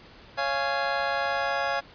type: chord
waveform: 25% pulse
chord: Db major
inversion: none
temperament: just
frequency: 554.4 / 693 / 831.5 Hz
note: Db5 / F5 / Ab5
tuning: 0 / -14 / +2 cents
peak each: -26 dBFS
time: 0.37-1.81 s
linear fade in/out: 20 ms
effects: pink hiss -50 dBFS RMS until 1.94 s + resampled to 11025 Hz